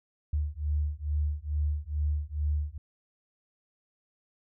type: beating tone pair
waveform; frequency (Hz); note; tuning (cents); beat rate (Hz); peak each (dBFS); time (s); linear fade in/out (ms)
sine; 73.42 / 75.72; D2 / D#2; 0 / -47; 2.3; -30; 0.33-2.78; 5
effects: none